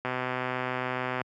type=click train; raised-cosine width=0.5 ms; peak=-15 dBFS; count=149; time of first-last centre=0.05-1.215 s; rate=127 Hz; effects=high-pass 100 Hz 12 dB/octave